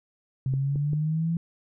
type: exponential sweep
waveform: sine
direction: up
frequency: 130.81 to 169.2 Hz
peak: -23 dBFS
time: 0.46-1.37 s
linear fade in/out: 2 ms
type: clicks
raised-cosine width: 3 ms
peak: -23 dBFS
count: 3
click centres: 0.538 / 0.758 / 0.933 s
effects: none